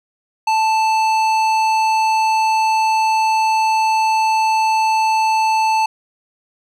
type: tone with tanh clipping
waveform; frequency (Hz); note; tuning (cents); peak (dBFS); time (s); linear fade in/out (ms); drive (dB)
sine; 880; A5; 0; -15; 0.47-5.86; 5; 15
effects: none